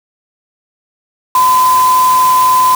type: tone in noise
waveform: sine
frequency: 1017 Hz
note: C6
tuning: 50 cents flat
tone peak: -6 dBFS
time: 1.35-2.75 s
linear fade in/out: 2 ms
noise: white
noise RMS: -21 dBFS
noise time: 1.35-2.75 s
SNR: +12 dB
effects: none